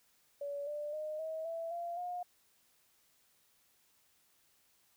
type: tone with pitch steps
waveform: sine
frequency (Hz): 570 / 591.8 / 614.4 / 638 / 662.4 / 687.7 / 714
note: C#5 / D5 / D#5 / D#5 / E5 / F5 / F5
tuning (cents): +48 / +13 / -22 / +43 / +8 / -27 / +38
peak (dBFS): -37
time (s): 0.41-2.23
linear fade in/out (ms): 5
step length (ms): 260
effects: white hiss -71 dBFS RMS until 4.96 s